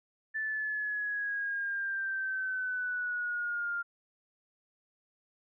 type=exponential sweep; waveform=sine; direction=down; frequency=1760 to 1396.9 Hz; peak=-31 dBFS; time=0.34-3.83 s; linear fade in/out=20 ms; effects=none